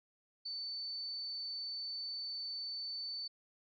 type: tone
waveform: sine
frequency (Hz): 4519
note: C#8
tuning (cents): +33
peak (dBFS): -39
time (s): 0.45-3.28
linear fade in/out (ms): 10
effects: none